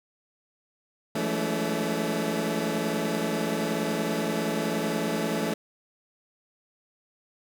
20% pulse tone cluster, 167.1 / 183.9 / 209.6 / 220.1 / 284.6 Hz, E3 / F#3 / G#3 / A3 / C#4, +24 / -10 / +16 / +1 / +46 cents, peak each -27 / -34 / -30 / -25 / -27 dBFS, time 1.15-5.54 s, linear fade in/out 5 ms, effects none

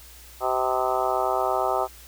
harmonic tone with a mistuned harmonic, 128.7 Hz, C3, 28 cents flat, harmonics 3 / 4 / 5 / 6 / 7 / 8 / 9 / 10, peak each -30 / -31 / -27 / -27 / -30 / -33 / -32 / -31 dBFS, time 0.4-1.88 s, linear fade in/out 50 ms, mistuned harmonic 9, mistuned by +52 cents, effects added 60 Hz sine -48 dBFS peak until 2.07 s + white hiss -48 dBFS RMS until 2.07 s

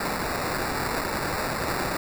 white noise with sample-and-hold, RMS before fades -28 dBFS, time 0-1.97 s, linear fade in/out 5 ms, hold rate 3150 Hz, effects none

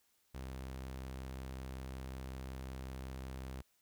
sawtooth tone, 65.41 Hz, C2, in tune, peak -39 dBFS, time 0.34-3.62 s, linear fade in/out 10 ms, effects white hiss -75 dBFS RMS until 3.81 s

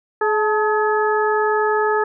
harmonic tone with a mistuned harmonic, 424.4 Hz, G#4, 38 cents sharp, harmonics 1 / 2 / 3 / 4, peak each -18 / -21 / -23 / -24 dBFS, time 0.21-2.04 s, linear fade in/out 5 ms, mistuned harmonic 2, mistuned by +51 cents, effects none

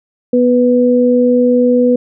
sine tone pair together, 246 / 493.9 Hz, B3 / B4, -7 / 0 cents, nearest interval octave, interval 1207 cents, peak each -10 dBFS, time 0.33-1.96 s, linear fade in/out 5 ms, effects none

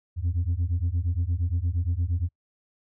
sine beating tone pair, 82.41 / 91.01 Hz, E2 / F#2, 0 / -28 cents, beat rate 8.6 Hz, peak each -24 dBFS, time 0.16-2.29 s, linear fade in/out 50 ms, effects noise-tail reverb RT60 0.1 s tail -26 dB re dry + tanh soft clip ceiling -20 dBFS

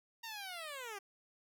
10% pulse linear sweep, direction down, 932.3 to 383 Hz, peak -35 dBFS, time 0.23-0.99 s, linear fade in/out 10 ms, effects none

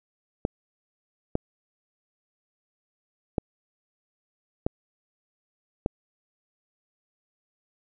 clicks, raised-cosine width 2 ms, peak -10 dBFS, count 5, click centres 0.451 / 1.354 / 3.382 / 4.665 / 5.861 s, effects none

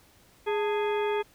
harmonic tone with a mistuned harmonic, 415.3 Hz, G#4, in tune, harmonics 1 / 2 / 3 / 4 / 5 / 6 / 8, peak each -26 / -32 / -40 / -40 / -41 / -41 / -44 dBFS, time 0.46-1.23 s, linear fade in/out 20 ms, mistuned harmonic 2, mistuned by +110 cents, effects pink hiss -59 dBFS RMS until 1.34 s

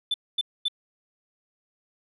sine tone bursts, 3520 Hz, A7, in tune, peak -20 dBFS, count 3, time 0.11-0.683 s, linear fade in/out 5 ms, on 31 ms, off 240 ms, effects tanh soft clip ceiling -20 dBFS

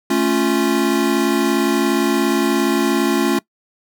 square chord, A augmented, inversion none, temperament equal, 220 / 277.2 / 349.2 Hz, A3 / C#4 / E#4, 0 / 0 / 0 cents, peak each -21 / -19 / -19 dBFS, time 0.1-3.39 s, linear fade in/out 5 ms, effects noise-tail reverb RT60 0.1 s tail -22 dB re dry

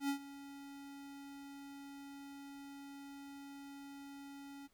square tone with ADSR envelope, 279.6 Hz, C#4, 15 cents sharp, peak -33 dBFS, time 0-4.68 s, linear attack 89 ms, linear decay 93 ms, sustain -17 dB, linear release 25 ms, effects pink hiss -75 dBFS RMS until 4.73 s

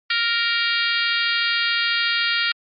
harmonic tone, 466.2 Hz, A#4, in tune, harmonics 3 / 4 / 5 / 6 / 7 / 8 / 9 / 10, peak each -24 / -25 / -26 / -27 / -27 / -28 / -29 / -29 dBFS, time 0.1-2.52 s, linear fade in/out 5 ms, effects MP3 32 kbps

